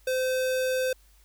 square tone, 515 Hz, C5, 28 cents flat, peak -25 dBFS, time 0.07-0.93 s, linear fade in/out 5 ms, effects added 50 Hz sine -56 dBFS peak until 1.24 s + white hiss -63 dBFS RMS until 1.24 s

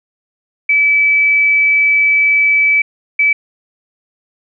sine tone bursts at uneven times, 2301 Hz, D7, 36 cents flat, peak -8 dBFS, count 2, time 0.69-2.82 / 3.19-3.33 s, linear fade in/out 5 ms, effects none

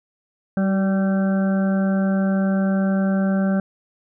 harmonic tone with a mistuned harmonic, 193.6 Hz, G3, 21 cents flat, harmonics 1 / 2 / 3 / 4 / 6 / 7 / 8, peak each -17 / -34 / -27 / -35 / -43 / -37 / -34 dBFS, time 0.57-3.6 s, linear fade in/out 2 ms, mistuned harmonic 2, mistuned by -53 cents, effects none

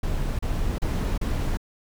brown noise bursts, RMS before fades -25 dBFS, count 4, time 0.03-1.572 s, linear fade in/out 5 ms, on 360 ms, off 34 ms, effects none

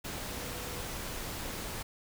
sine tone in noise, 490 Hz, B4, 14 cents flat, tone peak -49 dBFS, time 0.28-0.83 s, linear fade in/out 10 ms, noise pink, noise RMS -39 dBFS, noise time 0.04-1.83 s, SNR -13 dB, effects none

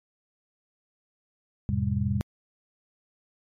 sine tone cluster, 86 / 107.4 / 128.4 / 199.7 Hz, F2 / A2 / C3 / G3, -26 / -41 / -32 / +32 cents, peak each -29 dBFS, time 1.69-2.21 s, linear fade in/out 0 ms, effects MP3 64 kbps

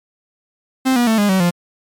45% pulse tone with pitch steps, 261.6 / 241.3 / 222.5 / 205.2 / 189.3 / 174.6 Hz, C4 / B3 / A3 / G#3 / F#3 / F3, 0 / -40 / +20 / -21 / +40 / 0 cents, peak -12 dBFS, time 0.85-1.51 s, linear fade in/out 20 ms, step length 110 ms, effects MP3 96 kbps

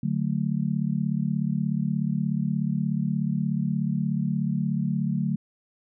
sine chord, D major, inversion none, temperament just, 146.83 / 183.54 / 220.2 Hz, D3 / F#3 / A3, 0 / -14 / +2 cents, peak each -27 / -27 / -28 dBFS, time 0.03-5.36 s, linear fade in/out 5 ms, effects none

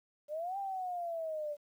sine exponential two-way sweep, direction up then down, 580 to 800 to 580 Hz, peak -35 dBFS, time 0.28-1.57 s, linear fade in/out 50 ms, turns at 0.58 s, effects 11-bit

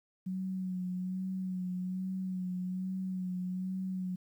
sine tone with vibrato, 185 Hz, F#3, in tune, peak -33 dBFS, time 0.26-4.16 s, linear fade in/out 10 ms, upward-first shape sine, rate 1.2 Hz, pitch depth 31 cents each way, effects 11-bit

